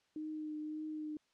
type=tone with vibrato; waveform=sine; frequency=307.2 Hz; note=D#4; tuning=22 cents flat; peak=-39 dBFS; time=0.16-1.17 s; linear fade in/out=2 ms; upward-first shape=triangle; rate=1.8 Hz; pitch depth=20 cents each way; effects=white hiss -75 dBFS RMS until 1.33 s + low-pass 5000 Hz 12 dB/octave